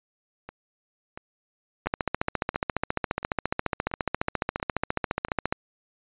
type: two click trains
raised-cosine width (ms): 0.5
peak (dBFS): -23 / -9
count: 8 / 54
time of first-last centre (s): 0.49-5.285 / 1.87-5.525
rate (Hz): 1.46 / 14.5
effects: resampled to 8000 Hz